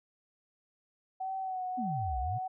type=tone with vibrato; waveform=sine; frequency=751 Hz; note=F#5; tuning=26 cents sharp; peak=-33 dBFS; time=1.2-2.48 s; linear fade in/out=10 ms; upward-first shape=sine; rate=1.6 Hz; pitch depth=36 cents each way
type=exponential two-way sweep; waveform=sine; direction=down then up; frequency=270 to 58.27 to 131.4 Hz; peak=-33 dBFS; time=1.77-2.39 s; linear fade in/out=20 ms; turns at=2.19 s
effects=none